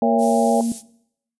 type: tone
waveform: sine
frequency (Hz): 231.6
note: A#3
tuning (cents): -11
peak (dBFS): -18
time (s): 0.02-0.72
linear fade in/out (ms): 2
type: chord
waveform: sine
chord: A# diminished seventh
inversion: none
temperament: just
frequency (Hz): 466.2 / 559.4 / 671.3 / 805.5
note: A#4 / C#5 / E5 / G5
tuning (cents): 0 / +16 / +31 / +47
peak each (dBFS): -22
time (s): 0.02-0.61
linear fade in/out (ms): 2
type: high-pass noise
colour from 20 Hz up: white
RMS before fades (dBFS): -31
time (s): 0.18-0.83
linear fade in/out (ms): 50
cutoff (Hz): 7600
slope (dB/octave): 12
effects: noise-tail reverb RT60 0.7 s tail -19 dB re dry + resampled to 24000 Hz